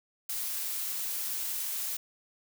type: noise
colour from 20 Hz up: blue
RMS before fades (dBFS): -34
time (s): 0.29-1.97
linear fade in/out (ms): 5
effects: none